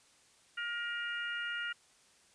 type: harmonic tone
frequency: 472.9 Hz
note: A#4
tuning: 25 cents sharp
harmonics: 3 / 4 / 5 / 6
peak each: -37 / -42 / -50 / -42 dBFS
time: 0.57-1.73 s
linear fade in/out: 10 ms
effects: white hiss -65 dBFS RMS until 2.34 s + resampled to 22050 Hz